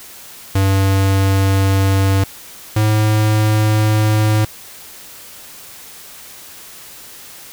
square tone pair in turn, 97 / 107.47 Hz, G2 / A2, -18 / -40 cents, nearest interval major second, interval 178 cents, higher second, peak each -12 dBFS, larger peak neither, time 0.55-2.24 / 2.76-4.45 s, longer neither, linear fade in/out 5 ms, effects white hiss -37 dBFS RMS until 7.52 s

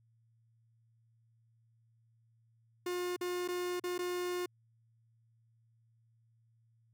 45% pulse tone with dropouts, 357.3 Hz, F4, 40 cents sharp, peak -34 dBFS, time 2.86-4.46 s, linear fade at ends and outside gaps 5 ms, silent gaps 3.164-3.21 / 3.478-3.485 / 3.798-3.838 / 3.98-3.989 s, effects added 114 Hz sine -67 dBFS peak until 6.93 s

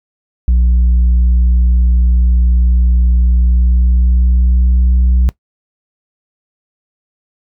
sine tone with pitch glide, 60.4 to 61.81 Hz, B1 to B1, -38 to +2 cents, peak -4 dBFS, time 0.48-5.29 s, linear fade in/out 0 ms, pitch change +40 cents, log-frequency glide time 3.24-4.99 s, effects noise-tail reverb RT60 0.1 s tail -22 dB re dry + tanh soft clip ceiling -6 dBFS

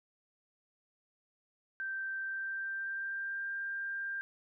sine tone with pitch glide, 1563 to 1591.2 Hz, G6 to G6, -6 to +25 cents, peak -35 dBFS, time 1.8-4.21 s, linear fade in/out 0 ms, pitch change +31 cents, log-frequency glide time 2.19-3.5 s, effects none

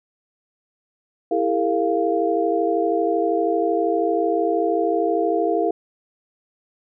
sine tone cluster, 330.4 / 403 / 455.8 / 694 Hz, E4 / G4 / A#4 / F5, +4 / +48 / -39 / -11 cents, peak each -23 dBFS, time 1.31-5.71 s, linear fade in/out 5 ms, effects none

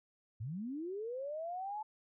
sine linear sweep, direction up, 96.8 to 873 Hz, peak -38 dBFS, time 0.4-1.83 s, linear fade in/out 10 ms, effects none

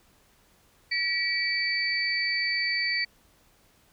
sine tone cluster, 1934 / 2302 / 4554 Hz, B6 / D7 / C#8, -37 / -35 / +46 cents, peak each -29 dBFS, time 0.91-3.05 s, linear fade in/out 10 ms, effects pink hiss -62 dBFS RMS until 3.92 s

